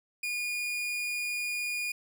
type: tone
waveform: 40% pulse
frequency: 2439 Hz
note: D#7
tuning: 35 cents flat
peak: -30 dBFS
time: 0.23-1.92 s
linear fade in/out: 5 ms
effects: none